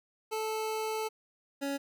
25% pulse tone pair in turn, 437.2 / 278.9 Hz, A4 / C#4, -11 / +11 cents, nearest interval minor sixth, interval 778 cents, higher first, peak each -28 dBFS, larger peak neither, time 0.31-1.09 / 1.61-1.78 s, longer first, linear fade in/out 20 ms, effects none

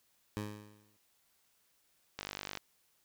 15% pulse tone with exponential decay, 104.8 Hz, G#2, 16 cents sharp, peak -28 dBFS, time 0.37-0.97 s, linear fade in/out 0 ms, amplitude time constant 130 ms
click train, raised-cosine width 0.2 ms, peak -21 dBFS, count 20, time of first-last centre 2.19-2.573 s, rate 49.6 Hz
effects white hiss -73 dBFS RMS until 3.04 s

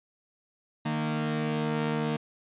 sawtooth tone pair together, 153.5 / 230 Hz, D#3 / A#3, -23 / -23 cents, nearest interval perfect fifth, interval 700 cents, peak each -26 dBFS, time 0.85-2.17 s, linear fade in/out 10 ms, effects resampled to 8000 Hz

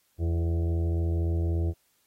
harmonic tone with a mistuned harmonic, 83.7 Hz, E2, 27 cents sharp, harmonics 1 / 2 / 4 / 5 / 6 / 7 / 8 / 9, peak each -24 / -37 / -35 / -42 / -47 / -48 / -48 / -54 dBFS, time 0.18-1.74 s, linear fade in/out 50 ms, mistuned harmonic 8, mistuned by -17 cents, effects white hiss -69 dBFS RMS until 2.06 s + AAC 48 kbps

